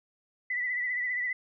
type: tone with vibrato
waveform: sine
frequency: 1980 Hz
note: B6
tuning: 4 cents sharp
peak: -28 dBFS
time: 0.5-1.33 s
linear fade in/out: 5 ms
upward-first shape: sine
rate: 15 Hz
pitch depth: 45 cents each way
effects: none